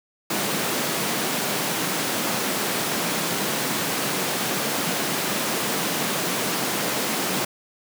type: high-pass noise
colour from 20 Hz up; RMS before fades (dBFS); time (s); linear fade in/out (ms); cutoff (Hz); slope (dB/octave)
pink; -25; 0.3-7.45; 5; 160; 24
effects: none